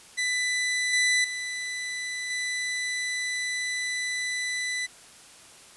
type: tone with level steps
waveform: sawtooth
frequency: 1993 Hz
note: B6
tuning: 15 cents sharp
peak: -21 / -17 / -27 / -24 dBFS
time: 0.17-4.87 s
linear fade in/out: 20 ms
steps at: 0.93 / 1.24 / 2.3 s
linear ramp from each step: 5 ms
effects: white hiss -50 dBFS RMS until 5.76 s + resampled to 24000 Hz